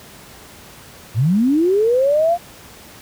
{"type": "linear sweep", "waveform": "sine", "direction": "up", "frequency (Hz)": [96, 710], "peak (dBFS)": -12, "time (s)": [1.14, 2.38], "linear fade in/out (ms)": 50, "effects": ["pink hiss -41 dBFS RMS until 3.01 s", "high-pass 60 Hz 12 dB/octave"]}